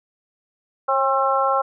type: harmonic tone with a mistuned harmonic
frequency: 267.7 Hz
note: C4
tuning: 40 cents sharp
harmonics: 2 / 3 / 4 / 5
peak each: -22 / -22 / -22 / -22 dBFS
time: 0.88-1.62 s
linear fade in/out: 10 ms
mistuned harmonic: 2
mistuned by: +21 cents
effects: none